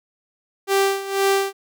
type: tone with tremolo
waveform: sawtooth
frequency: 392 Hz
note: G4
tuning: in tune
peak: -11 dBFS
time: 0.67-1.53 s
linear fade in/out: 50 ms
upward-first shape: sine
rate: 2 Hz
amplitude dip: 80%
effects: none